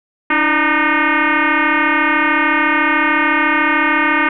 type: tone with frequency modulation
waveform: sine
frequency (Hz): 322.9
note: E4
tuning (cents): -36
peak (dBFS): -11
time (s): 0.3-4.29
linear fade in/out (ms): 5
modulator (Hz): 306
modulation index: 6.9
effects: none